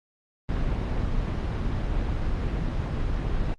brown noise with dropouts, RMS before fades -26 dBFS, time 0.49-3.54 s, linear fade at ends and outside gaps 0 ms, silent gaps 3.144-3.148 s, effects low-pass 4000 Hz 12 dB/octave + Opus 24 kbps

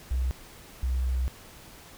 sine tone pair in turn, 63.7 / 63.7 Hz, C2 / C2, -46 / -46 cents, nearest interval unison, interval 0 cents, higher neither, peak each -24 dBFS, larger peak neither, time 0.11-0.31 / 0.83-1.28 s, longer second, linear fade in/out 0 ms, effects pink hiss -49 dBFS RMS until 1.97 s

